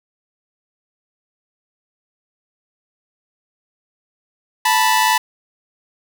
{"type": "tone pair together", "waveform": "sawtooth", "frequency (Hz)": [880, 982.1], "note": ["A5", "B5"], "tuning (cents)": [0, -10], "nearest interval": "major second", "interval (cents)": 190, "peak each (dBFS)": -12, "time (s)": [4.65, 5.18], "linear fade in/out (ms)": 5, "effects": []}